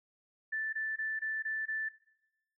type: tone bursts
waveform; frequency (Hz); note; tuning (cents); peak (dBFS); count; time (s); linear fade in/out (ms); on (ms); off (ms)
sine; 1760; A6; 0; -32; 6; 0.52-1.89; 10; 210; 22
effects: noise-tail reverb RT60 0.9 s tail -18 dB re dry